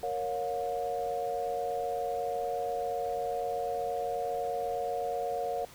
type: chord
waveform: sine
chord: Bb minor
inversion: none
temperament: equal with one note detuned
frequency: 466.2 / 554.4 / 714.8 Hz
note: Bb4 / Db5 / F5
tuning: 0 / 0 / +40 cents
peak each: -35 / -36 / -33 dBFS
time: 0.03-5.65 s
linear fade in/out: 2 ms
effects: pink hiss -52 dBFS RMS until 5.74 s